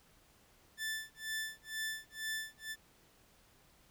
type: tone with tremolo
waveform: sawtooth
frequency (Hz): 1760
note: A6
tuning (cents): 0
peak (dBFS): -32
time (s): 0.77-2.76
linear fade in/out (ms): 50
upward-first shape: sine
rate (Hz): 2.1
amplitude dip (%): 100
effects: pink hiss -66 dBFS RMS until 3.9 s